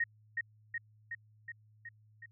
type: tone with echo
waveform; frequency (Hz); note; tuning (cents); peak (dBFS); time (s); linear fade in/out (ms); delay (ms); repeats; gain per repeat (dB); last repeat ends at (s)
sine; 1864; A#6; -1; -28; 0-0.04; 5; 370; 6; -3; 2.26
effects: added 107 Hz sine -61 dBFS peak until 2.31 s